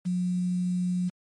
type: tone with quantisation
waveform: sine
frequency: 180 Hz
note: F#3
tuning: 47 cents flat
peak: -24 dBFS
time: 0.05-1.1 s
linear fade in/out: 20 ms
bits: 8
effects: MP3 48 kbps